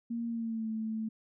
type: tone with pitch glide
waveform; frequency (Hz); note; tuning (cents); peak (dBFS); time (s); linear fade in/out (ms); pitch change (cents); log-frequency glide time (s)
sine; 233.1 to 220.4; A#3 to A3; 0 to +3; -32; 0.1-1.09; 10; -97; 0.27-0.69
effects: none